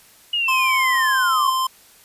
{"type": "linear sweep", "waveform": "sine", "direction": "down", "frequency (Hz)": [2904, 1046.5], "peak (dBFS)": -18, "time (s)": [0.33, 1.5], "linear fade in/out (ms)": 5}
{"type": "tone", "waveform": "square", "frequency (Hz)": 1043, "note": "C6", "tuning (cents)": -6, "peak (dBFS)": -19, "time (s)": [0.48, 1.67], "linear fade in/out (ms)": 5}
{"effects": ["white hiss -50 dBFS RMS until 2.04 s", "resampled to 32000 Hz"]}